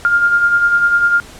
sine beating tone pair, 1396.9 / 1406.9 Hz, F6 / F6, 0 / +12 cents, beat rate 10 Hz, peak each -19 / -10 dBFS, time 0.05-1.2 s, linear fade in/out 0 ms, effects pink hiss -37 dBFS RMS until 1.39 s + low-pass 10000 Hz 12 dB/octave

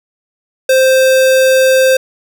square tone, 523.3 Hz, C5, in tune, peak -7 dBFS, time 0.69-1.97 s, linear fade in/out 5 ms, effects none

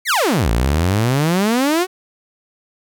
sawtooth exponential two-way sweep, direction down then up, 2302 to 53.4 to 382.1 Hz, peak -10 dBFS, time 0.05-1.87 s, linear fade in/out 50 ms, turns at 0.5 s, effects none

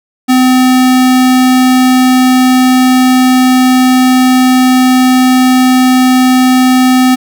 square tone, 255.6 Hz, C4, 40 cents flat, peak -5 dBFS, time 0.28-7.16 s, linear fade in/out 20 ms, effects none

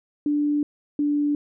sine tone pair in turn, 293.7 / 292.2 Hz, D4 / D4, 0 / -9 cents, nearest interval unison, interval 9 cents, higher first, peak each -19 dBFS, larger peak neither, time 0.26-0.63 / 0.99-1.35 s, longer first, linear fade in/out 2 ms, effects none

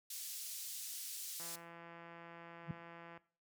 white band-pass noise, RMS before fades -46 dBFS, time 0.1-1.56 s, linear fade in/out 5 ms, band 4100 to 14000 Hz, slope 12 dB/octave
click train, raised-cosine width 0.5 ms, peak -39 dBFS, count 301, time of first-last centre 1.4-3.175 s, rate 169 Hz
sine tone with exponential growth, 160 Hz, D#3, 49 cents sharp, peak -33 dBFS, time 2.63-2.71 s, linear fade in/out 2 ms, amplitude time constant 16 ms
effects noise-tail reverb RT60 0.4 s tail -18 dB re dry + high-pass 60 Hz 12 dB/octave

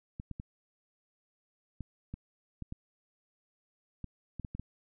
clicks, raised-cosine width 5 ms, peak -27 dBFS, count 12, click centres 0.199 / 0.313 / 0.399 / 1.807 / 2.14 / 2.623 / 2.724 / 4.043 / 4.397 / 4.448 / 4.55 / 4.596 s, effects none

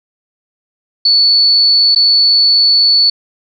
sine tone with dropouts, 4448 Hz, C#8, 5 cents sharp, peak -6 dBFS, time 1.05-3.1 s, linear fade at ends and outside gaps 5 ms, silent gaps 1.949-1.959 s, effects none

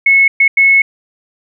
sine tone bursts at uneven times, 2192 Hz, C#7, 20 cents flat, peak -5 dBFS, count 3, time 0.06-0.28 / 0.4-0.48 / 0.57-0.82 s, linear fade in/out 5 ms, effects none

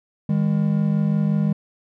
triangle tone pair together, 157.1 / 202.7 Hz, D#3 / G#3, +17 / -42 cents, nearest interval major third, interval 441 cents, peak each -18 dBFS, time 0.29-1.53 s, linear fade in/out 5 ms, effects none

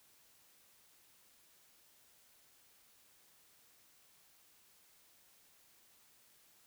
silence, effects white hiss -67 dBFS RMS until 6.66 s

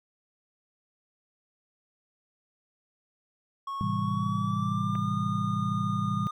triangle tone with pitch glide, 1100 to 1220.5 Hz, C#6 to D#6, -14 to -34 cents, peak -30 dBFS, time 3.67-6.31 s, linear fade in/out 5 ms, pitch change +180 cents, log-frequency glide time 3.96-5.12 s
sine chord, A minor seventh, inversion none, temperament just, 110 / 132 / 165 / 198 Hz, A2 / C3 / E3 / G3, 0 / +16 / +2 / +18 cents, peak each -32 / -34 / -33 / -31 dBFS, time 3.81-6.27 s, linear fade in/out 0 ms
clicks, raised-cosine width 0.5 ms, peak -29 dBFS, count 2, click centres 4.952 / 4.955 s
effects none

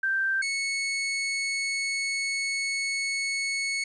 sine / sawtooth tone pair in turn, 1568 / 2205 Hz, G6 / C#7, 0 / -10 cents, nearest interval tritone, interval 590 cents, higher second, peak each -23 dBFS, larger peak neither, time 0.03-0.42 / 0.42-3.84 s, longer second, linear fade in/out 5 ms, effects resampled to 22050 Hz + 10-bit

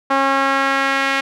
sawtooth tone with band-pass filter sweep, 272.3 Hz, C#4, 31 cents flat, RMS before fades -17 dBFS, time 0.1-1.21 s, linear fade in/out 10 ms, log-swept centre 1100 to 2100 Hz, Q 1.5, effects none

